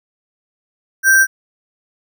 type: tone with sample-and-hold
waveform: sine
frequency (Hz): 1568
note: G6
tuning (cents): 0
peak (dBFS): -7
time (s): 1.03-1.27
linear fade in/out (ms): 50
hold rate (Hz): 7350
effects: none